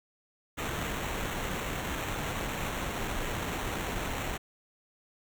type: noise with sample-and-hold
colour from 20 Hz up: pink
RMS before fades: -34 dBFS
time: 0.57-4.38 s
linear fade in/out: 20 ms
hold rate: 4900 Hz
effects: none